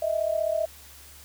sine tone pair together, 622.3 / 657.7 Hz, D#5 / E5, 0 / -4 cents, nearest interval minor second, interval 96 cents, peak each -26 dBFS, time 0.02-0.66 s, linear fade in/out 5 ms, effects added 72 Hz sine -52 dBFS peak until 1.24 s + white hiss -49 dBFS RMS until 1.24 s

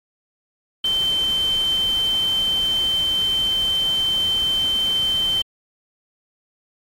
sine tone in noise, 3100 Hz, G7, 20 cents flat, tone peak -17 dBFS, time 0.84-5.42 s, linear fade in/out 5 ms, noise pink, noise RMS -34 dBFS, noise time 0.84-5.42 s, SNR +14 dB, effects MP3 64 kbps

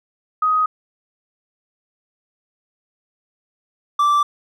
sine / triangle tone pair in turn, 1254 / 1169.3 Hz, D#6 / D6, +13 / -8 cents, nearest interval minor second, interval 121 cents, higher first, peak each -14 / -11 dBFS, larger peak second, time 0.42-0.66 / 3.99-4.23 s, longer neither, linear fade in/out 5 ms, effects none

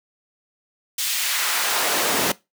pink noise with high-pass filter sweep, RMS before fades -22 dBFS, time 0.98-2.32 s, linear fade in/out 5 ms, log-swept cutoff 3600 to 230 Hz, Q 0.85, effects noise-tail reverb RT60 0.2 s tail -19 dB re dry

